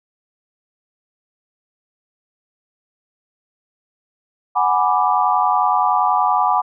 sine chord, G# half-diminished seventh, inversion third, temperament equal, 740 / 830.6 / 987.8 / 1174.7 Hz, F#5 / G#5 / B5 / D6, 0 / 0 / 0 / 0 cents, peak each -19 dBFS, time 4.55-6.62 s, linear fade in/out 20 ms, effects none

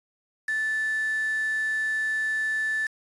sine tone with quantisation, 1753 Hz, A6, 7 cents flat, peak -24 dBFS, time 0.48-2.87 s, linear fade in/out 5 ms, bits 6, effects resampled to 24000 Hz

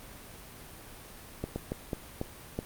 slowing click train, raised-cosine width 2 ms, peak -18 dBFS, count 6, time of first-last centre 1.44-2.59 s, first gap 120 ms, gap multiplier 1.33, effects pink hiss -48 dBFS RMS until 2.65 s + Opus 32 kbps

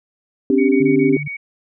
sine chord, C suspended second, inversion none, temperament equal with one note detuned, 261.6 / 286.5 / 392 Hz, C4 / D4 / G4, 0 / -43 / 0 cents, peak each -16 dBFS, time 0.5-1.17 s, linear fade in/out 2 ms
sine tone bursts, 2241 Hz, C#7, 18 cents sharp, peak -25 dBFS, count 6, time 0.58-1.37 s, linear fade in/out 10 ms, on 110 ms, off 26 ms
sine tone, 146.83 Hz, D3, in tune, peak -24 dBFS, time 0.8-1.28 s, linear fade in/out 5 ms
effects none

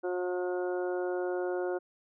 harmonic tone, 180 Hz, F#3, 47 cents flat, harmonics 2 / 3 / 4 / 5 / 6 / 7 / 8, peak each -31 / -36 / -40 / -48 / -51 / -53 / -44 dBFS, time 0.03-1.79 s, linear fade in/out 20 ms, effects none

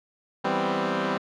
10% pulse chord, C major seventh, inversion first, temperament equal, 164.81 / 196 / 246.9 / 261.6 Hz, E3 / G3 / B3 / C4, 0 / 0 / 0 / 0 cents, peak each -24 / -19 / -24 / -20 dBFS, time 0.44-1.18 s, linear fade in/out 10 ms, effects low-pass 3000 Hz 12 dB/octave

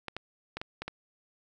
clicks, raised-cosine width 0.3 ms, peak -20 dBFS, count 6, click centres 0.083 / 0.166 / 0.57 / 0.615 / 0.82 / 0.88 s, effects none

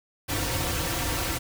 pink noise with comb filter, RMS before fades -28 dBFS, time 0.28-1.39 s, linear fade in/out 20 ms, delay 4.8 ms, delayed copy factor -0.9, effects none

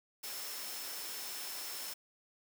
sine tone in noise, 5310 Hz, E8, 12 cents sharp, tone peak -48 dBFS, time 0.23-1.94 s, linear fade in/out 10 ms, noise white, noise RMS -43 dBFS, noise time 0.23-1.94 s, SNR -8 dB, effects high-pass 300 Hz 12 dB/octave

